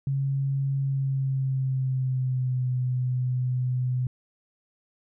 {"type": "tone with pitch glide", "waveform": "sine", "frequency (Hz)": [137, 126.36], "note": ["C#3", "B2"], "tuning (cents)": [-20, 40], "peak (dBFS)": -23, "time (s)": [0.07, 4.07], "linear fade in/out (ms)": 2, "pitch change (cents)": -140, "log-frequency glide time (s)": [0.8, 2.7], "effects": []}